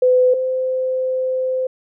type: tone pair in turn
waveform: sine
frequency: 505 / 515.9 Hz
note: B4 / C5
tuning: +39 / -24 cents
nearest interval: unison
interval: 37 cents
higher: second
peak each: -10 / -17 dBFS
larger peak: first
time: 0.02-0.34 / 0.34-1.67 s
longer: second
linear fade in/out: 5 ms
effects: none